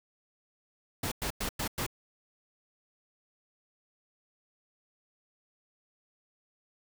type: noise bursts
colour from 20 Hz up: pink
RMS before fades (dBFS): -33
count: 5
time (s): 1.03-1.865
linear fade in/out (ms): 5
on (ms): 87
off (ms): 100
effects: none